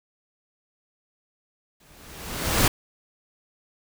pink noise with exponential growth, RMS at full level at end -17 dBFS, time 1.8-2.68 s, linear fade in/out 5 ms, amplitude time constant 190 ms, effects none

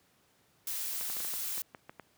blue noise, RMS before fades -36 dBFS, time 0.67-1.62 s, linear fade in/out 2 ms
clicks, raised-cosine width 0.5 ms, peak -29 dBFS, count 10, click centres 1.011 / 1.1 / 1.168 / 1.204 / 1.248 / 1.338 / 1.579 / 1.748 / 1.895 / 1.997 s
effects pink hiss -68 dBFS RMS until 2.17 s + high-pass 100 Hz 12 dB/octave

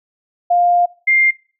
sine tone pair in turn, 703 / 2107 Hz, F5 / C7, +11 / +12 cents, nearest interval octave + perfect fifth, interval 1901 cents, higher second, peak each -10 dBFS, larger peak neither, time 0.5-0.86 / 1.07-1.31 s, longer first, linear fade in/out 10 ms, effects noise-tail reverb RT60 0.4 s tail -22 dB re dry

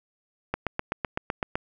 click train, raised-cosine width 0.5 ms, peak -11 dBFS, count 9, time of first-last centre 0.54-1.555 s, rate 7.88 Hz, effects none

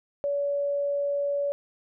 sine tone, 569 Hz, C#5, 45 cents sharp, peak -24 dBFS, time 0.24-1.52 s, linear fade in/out 0 ms, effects none

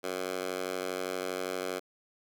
10% pulse tone with high-pass filter, 92.5 Hz, F#2, in tune, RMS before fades -35 dBFS, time 0.03-1.8 s, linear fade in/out 20 ms, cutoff 440 Hz, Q 1.1, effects none

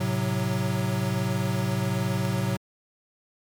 square chord, F# diminished, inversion first, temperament equal with one note detuned, 109.49 / 130.81 / 185 Hz, A2 / C3 / F#3, -8 / 0 / 0 cents, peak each -29 dBFS, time 0-2.57 s, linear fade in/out 10 ms, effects MP3 96 kbps

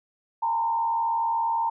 sine tone with frequency modulation, 917 Hz, A#5, 29 cents flat, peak -22 dBFS, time 0.42-1.7 s, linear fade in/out 10 ms, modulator 80.6 Hz, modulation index 0.58, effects none

